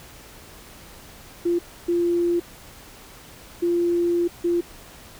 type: tone bursts at uneven times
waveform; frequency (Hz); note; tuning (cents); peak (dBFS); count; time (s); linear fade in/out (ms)
sine; 345.7; F4; -18; -18; 4; 1.45-1.59 / 1.88-2.4 / 3.62-4.28 / 4.44-4.61; 10
effects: pink hiss -45 dBFS RMS until 5.19 s